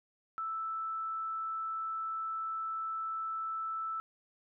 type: tone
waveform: sine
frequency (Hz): 1318.5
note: E6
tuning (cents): 0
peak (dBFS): -34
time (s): 0.38-4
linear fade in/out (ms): 0
effects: none